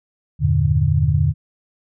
sine chord, E half-diminished seventh, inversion none, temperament equal, 82.41 / 98 / 116.54 / 146.83 Hz, E2 / G2 / Bb2 / D3, 0 / 0 / 0 / 0 cents, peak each -19 / -21 / -21 / -17 dBFS, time 0.39-1.34 s, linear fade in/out 50 ms, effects none

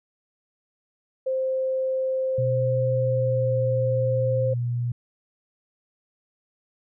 sine tone, 523.3 Hz, C5, in tune, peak -22 dBFS, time 1.26-4.54 s, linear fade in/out 10 ms
sine tone with pitch glide, 123.47 to 120.58 Hz, B2 to B2, 0 to -41 cents, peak -23 dBFS, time 2.38-4.92 s, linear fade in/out 5 ms, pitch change -41 cents, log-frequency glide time 2.91-3.58 s
effects none

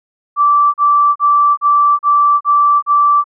sine tone bursts, 1165 Hz, D6, 14 cents flat, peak -7 dBFS, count 7, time 0.36-3.242 s, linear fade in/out 50 ms, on 380 ms, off 37 ms, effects none

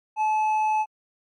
sine tone with hard clipping, 862 Hz, A5, 36 cents flat, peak -21 dBFS, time 0.16-0.86 s, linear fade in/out 50 ms, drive 4 dB, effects MP3 48 kbps

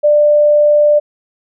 sine tone, 593 Hz, D5, 17 cents sharp, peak -6 dBFS, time 0.03-1 s, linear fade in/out 20 ms, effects none

